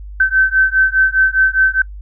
sine beating tone pair, 1537 / 1541.9 Hz, G6 / G6, -35 / -29 cents, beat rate 4.9 Hz, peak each -13 dBFS, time 0.2-1.82 s, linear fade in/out 5 ms, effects noise-tail reverb RT60 0.1 s tail -24 dB re dry + added 50 Hz sine -28 dBFS peak until 2.01 s

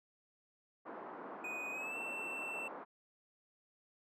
white band-pass noise, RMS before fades -48 dBFS, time 0.85-2.85 s, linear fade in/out 20 ms, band 230 to 1200 Hz, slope 24 dB/octave
triangle tone with pitch glide, 2489 to 2683 Hz, D#7 to E7, 0 to +30 cents, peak -39 dBFS, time 1.44-2.68 s, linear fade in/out 5 ms, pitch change +130 cents, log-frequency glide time 1.71-1.97 s
effects none

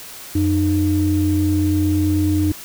sine tone pair together, 90.9 / 305.5 Hz, F#2 / D#4, -30 / -32 cents, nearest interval octave + major sixth, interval 2098 cents, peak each -17 / -16 dBFS, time 0.35-2.52 s, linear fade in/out 5 ms, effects tanh soft clip ceiling -7 dBFS + white hiss -36 dBFS RMS until 2.64 s

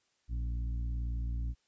harmonic tone with a mistuned harmonic, 58.27 Hz, A#1, in tune, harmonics 1 / 2 / 3 / 4 / 5, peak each -32 / -42 / -53 / -54 / -55 dBFS, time 0.28-1.55 s, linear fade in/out 50 ms, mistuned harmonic 3, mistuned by +38 cents, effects white hiss -75 dBFS RMS until 1.67 s + resampled to 16000 Hz

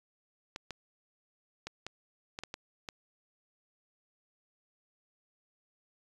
clicks, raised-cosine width 0.2 ms, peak -22 dBFS, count 8, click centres 0.561 / 0.707 / 1.67 / 1.866 / 2.389 / 2.436 / 2.541 / 2.888 s, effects resampled to 24000 Hz

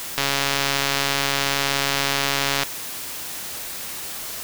click train, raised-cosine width 0.2 ms, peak -3 dBFS, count 342, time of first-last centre 0.18-2.633 s, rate 139 Hz, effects white hiss -32 dBFS RMS until 4.43 s

